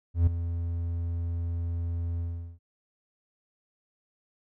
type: tone with ADSR envelope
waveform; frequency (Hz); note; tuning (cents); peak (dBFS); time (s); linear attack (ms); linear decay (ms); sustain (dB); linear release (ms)
triangle; 85; F2; -46; -14; 0.14-2.59; 130; 6; -12; 390
effects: none